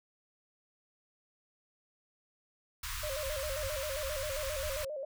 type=band-stop noise; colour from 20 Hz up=pink; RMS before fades=-39 dBFS; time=2.83-4.85 s; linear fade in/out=5 ms; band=100 to 980 Hz; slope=96 dB/octave
type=tone with vibrato; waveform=sine; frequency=573 Hz; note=D5; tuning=43 cents flat; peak=-36 dBFS; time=3.03-5.05 s; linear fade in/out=5 ms; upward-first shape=square; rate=7.5 Hz; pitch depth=100 cents each way
effects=none